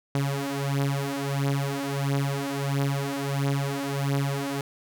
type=beating tone pair; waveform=sawtooth; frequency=138.59 / 140.09 Hz; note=C#3 / C#3; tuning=0 / +19 cents; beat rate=1.5 Hz; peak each=-24 dBFS; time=0.15-4.61 s; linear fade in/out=2 ms; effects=none